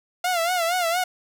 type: tone with vibrato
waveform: sawtooth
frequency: 697 Hz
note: F5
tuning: 4 cents flat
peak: -17 dBFS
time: 0.24-1.04 s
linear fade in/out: 5 ms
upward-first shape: sine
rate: 4.3 Hz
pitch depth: 100 cents each way
effects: none